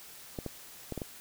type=clicks; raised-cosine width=2 ms; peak=-22 dBFS; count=5; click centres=0.388 / 0.463 / 0.923 / 0.977 / 1.018 s; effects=white hiss -50 dBFS RMS until 1.2 s